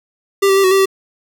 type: tone with pitch steps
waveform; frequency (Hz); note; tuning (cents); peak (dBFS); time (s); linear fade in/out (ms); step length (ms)
square; 395 / 387.5 / 392 / 373.4 / 388.8 / 385.9; G4 / G4 / G4 / F#4 / G4 / G4; +13 / -20 / 0 / +16 / -14 / -27; -10; 0.42-0.858; 10; 73
effects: 8-bit